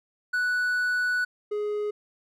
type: tone pair in turn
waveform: triangle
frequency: 1480 / 417.7 Hz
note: F#6 / G#4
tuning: 0 / +10 cents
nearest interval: octave + minor seventh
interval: 2190 cents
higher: first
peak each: -21 / -24 dBFS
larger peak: first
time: 0.33-1.25 / 1.51-1.91 s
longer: first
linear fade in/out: 10 ms
effects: none